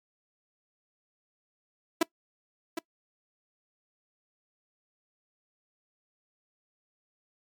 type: tone with echo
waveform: sawtooth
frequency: 330.6 Hz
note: E4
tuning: 5 cents sharp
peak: -16 dBFS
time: 2.01-2.03 s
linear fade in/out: 5 ms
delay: 760 ms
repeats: 1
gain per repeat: -10 dB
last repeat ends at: 2.79 s
effects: noise-tail reverb RT60 0.1 s tail -22 dB re dry + MP3 96 kbps